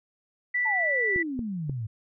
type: tone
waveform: sine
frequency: 1969 Hz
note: B6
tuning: 6 cents flat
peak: -23 dBFS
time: 0.54-1.23 s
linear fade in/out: 10 ms
type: exponential sweep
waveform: sine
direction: down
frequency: 914 to 103.83 Hz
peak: -29 dBFS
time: 0.65-1.87 s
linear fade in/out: 10 ms
type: clicks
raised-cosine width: 3 ms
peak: -22 dBFS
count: 3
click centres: 1.161 / 1.392 / 1.696 s
effects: none